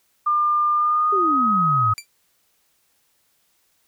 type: tone with pitch glide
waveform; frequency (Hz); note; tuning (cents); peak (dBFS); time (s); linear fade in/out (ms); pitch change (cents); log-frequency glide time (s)
sine; 1200 to 1264; D6 to D#6; +37 to +27; -16; 0.26-1.94; 10; +90; 0.75-1.42
type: exponential sweep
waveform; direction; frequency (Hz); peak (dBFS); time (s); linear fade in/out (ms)
sine; down; 415.3 to 100.2; -22; 1.12-1.94; 10
type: tone with exponential decay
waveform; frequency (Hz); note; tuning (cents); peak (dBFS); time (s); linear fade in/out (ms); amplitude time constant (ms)
15% pulse; 2349; D7; 0; -20; 1.98-2.07; 0; 18
effects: white hiss -65 dBFS RMS until 3.87 s